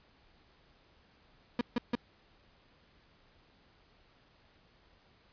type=tone bursts; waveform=35% pulse; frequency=240.2 Hz; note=B3; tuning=48 cents flat; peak=-26 dBFS; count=3; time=1.59-1.953 s; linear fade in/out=2 ms; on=21 ms; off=150 ms; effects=pink hiss -65 dBFS RMS until 5.32 s + resampled to 11025 Hz